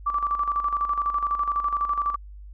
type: tone with tremolo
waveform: sine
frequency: 1164 Hz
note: D6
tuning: 16 cents flat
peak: -20 dBFS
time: 0.06-2.16 s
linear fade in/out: 10 ms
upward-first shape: square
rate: 12 Hz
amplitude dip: 60%
effects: added 50 Hz sine -39 dBFS peak until 2.53 s